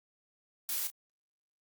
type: noise with echo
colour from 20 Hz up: blue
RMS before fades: -34 dBFS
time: 0.69-0.87 s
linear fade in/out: 0 ms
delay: 32 ms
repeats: 1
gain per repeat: -10 dB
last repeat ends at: 0.902 s
effects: Opus 48 kbps